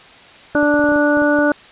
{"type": "clicks", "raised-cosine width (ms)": 2, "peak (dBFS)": -18, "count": 11, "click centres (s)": [0.549, 0.629, 0.741, 0.794, 0.841, 0.889, 0.92, 0.96, 1.172, 1.22, 1.388]}
{"type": "harmonic tone", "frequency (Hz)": 293.7, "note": "D4", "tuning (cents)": 0, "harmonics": [1, 2, 3, 4, 5], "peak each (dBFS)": [-15, -16, -25, -27, -18], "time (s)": [0.55, 1.52], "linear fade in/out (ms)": 2}
{"effects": ["white hiss -42 dBFS RMS until 1.71 s", "resampled to 8000 Hz"]}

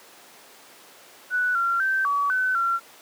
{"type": "tone with pitch steps", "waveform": "sine", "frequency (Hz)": [1482, 1375, 1554, 1137, 1514, 1367], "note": ["F#6", "F6", "G6", "C#6", "F#6", "F6"], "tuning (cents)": [2, -27, -16, 44, 39, -37], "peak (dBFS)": -20, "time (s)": [1.3, 2.8], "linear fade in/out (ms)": 50, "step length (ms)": 250, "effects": ["pink hiss -48 dBFS RMS until 3.01 s", "high-pass 400 Hz 12 dB/octave"]}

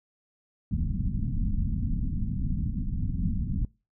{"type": "low-pass noise", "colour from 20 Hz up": "pink", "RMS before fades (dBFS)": -28, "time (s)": [0.71, 3.65], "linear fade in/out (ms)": 2, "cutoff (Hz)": 240, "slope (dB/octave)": 48, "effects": ["noise-tail reverb RT60 0.3 s tail -23 dB re dry"]}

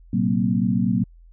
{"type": "tone cluster", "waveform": "sine", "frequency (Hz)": [115.3, 131, 188.4, 233.2, 261.5], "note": ["A#2", "C3", "F#3", "A#3", "C4"], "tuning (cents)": [-19, 2, 32, 1, -1], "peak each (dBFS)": [-26, -29, -21, -22, -30], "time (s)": [0.13, 1.04], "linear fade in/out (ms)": 5, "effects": ["added 42 Hz sine -45 dBFS peak until 1.32 s"]}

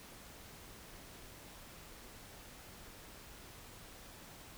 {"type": "silence", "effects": ["pink hiss -54 dBFS RMS until 4.57 s"]}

